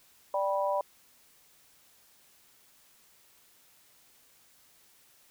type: chord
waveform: sine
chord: G major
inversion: second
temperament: just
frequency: 588 / 784 / 980 Hz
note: D5 / G5 / B5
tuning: +2 / 0 / -14 cents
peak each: -29 / -34 / -31 dBFS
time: 0.34-0.81 s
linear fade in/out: 2 ms
effects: white hiss -62 dBFS RMS until 5.3 s